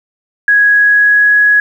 sine tone with pitch glide, 1662 to 1674.5 Hz, G#6 to G#6, +1 to +14 cents, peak -5 dBFS, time 0.48-1.6 s, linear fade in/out 2 ms, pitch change +13 cents, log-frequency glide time 0.64-1.38 s, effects 7-bit

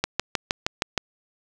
click train, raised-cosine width 0.2 ms, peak -4 dBFS, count 7, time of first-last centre 0.04-0.978 s, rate 6.4 Hz, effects none

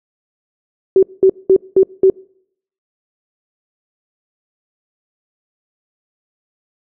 sine tone bursts, 381.5 Hz, G4, 47 cents flat, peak -5 dBFS, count 5, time 0.96-2.1 s, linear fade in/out 2 ms, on 68 ms, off 200 ms, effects noise-tail reverb RT60 0.7 s tail -26 dB re dry

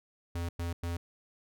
square tone bursts, 85.5 Hz, F2, 36 cents flat, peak -33 dBFS, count 3, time 0.35-0.97 s, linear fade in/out 5 ms, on 140 ms, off 100 ms, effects none

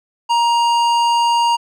sine tone with hard clipping, 940 Hz, A#5, 14 cents sharp, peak -14 dBFS, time 0.29-1.57 s, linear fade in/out 20 ms, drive 13 dB, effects none

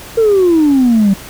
sine exponential sweep, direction down, 466.2 to 190.4 Hz, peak -5 dBFS, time 0.17-1.14 s, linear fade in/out 10 ms, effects tanh soft clip ceiling -4 dBFS + pink hiss -32 dBFS RMS until 1.29 s

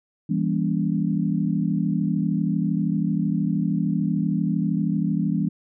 sine chord, E diminished seventh, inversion none, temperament just, 164.81 / 197.78 / 237.3 / 284.8 Hz, E3 / G3 / Bb3 / Db4, 0 / +16 / +31 / +47 cents, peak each -24 / -24 / -28 / -28 dBFS, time 0.29-5.49 s, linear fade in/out 10 ms, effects none

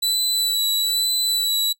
sawtooth tone with vibrato, 3962 Hz, B7, 5 cents sharp, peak -16 dBFS, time 0.02-1.73 s, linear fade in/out 10 ms, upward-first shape sine, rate 1.1 Hz, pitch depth 19 cents each way, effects noise-tail reverb RT60 0.1 s tail -19 dB re dry

